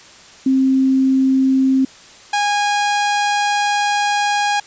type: tone pair in turn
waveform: sine / sawtooth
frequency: 264.8 / 821.5 Hz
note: C4 / G#5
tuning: +21 / -19 cents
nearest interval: octave + minor sixth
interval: 1960 cents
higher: second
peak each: -11 dBFS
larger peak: neither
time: 0.46-1.85 / 2.33-4.6 s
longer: second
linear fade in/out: 5 ms
effects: white hiss -42 dBFS RMS until 4.66 s + resampled to 16000 Hz